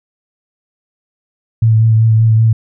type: tone with vibrato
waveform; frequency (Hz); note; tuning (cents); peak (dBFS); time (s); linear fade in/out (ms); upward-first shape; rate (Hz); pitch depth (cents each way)
sine; 111.6; A2; +25; -6; 1.62-2.53; 5; sine; 5.2; 23
effects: none